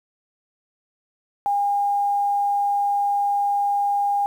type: tone with quantisation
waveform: sine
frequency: 810 Hz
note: G#5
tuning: 43 cents flat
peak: -18 dBFS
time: 1.46-4.26 s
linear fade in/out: 0 ms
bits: 8
effects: none